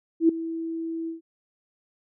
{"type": "tone with ADSR envelope", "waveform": "sine", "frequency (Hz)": 328.1, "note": "E4", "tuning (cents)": -8, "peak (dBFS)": -12, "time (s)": [0.2, 1.21], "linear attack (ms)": 90, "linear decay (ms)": 5, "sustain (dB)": -16, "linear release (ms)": 130, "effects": []}